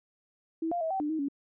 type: tone with pitch steps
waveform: sine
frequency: 325.6 / 696 / 645 / 769 / 297.3 / 316.2 / 281 Hz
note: E4 / F5 / E5 / G5 / D4 / D#4 / C#4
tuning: -21 / -6 / -38 / -33 / +21 / +28 / +24 cents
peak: -28 dBFS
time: 0.62-1.285 s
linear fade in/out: 5 ms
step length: 95 ms
effects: none